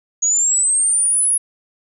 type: linear sweep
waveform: sine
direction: up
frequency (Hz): 6645 to 10548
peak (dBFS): -13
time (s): 0.22-1.38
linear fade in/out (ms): 10
effects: none